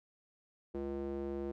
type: tone with band-pass filter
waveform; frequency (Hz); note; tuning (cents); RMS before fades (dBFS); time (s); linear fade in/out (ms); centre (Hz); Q
square; 69.3; C#2; 0; -39; 0.74-1.52; 10; 380; 2.6
effects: none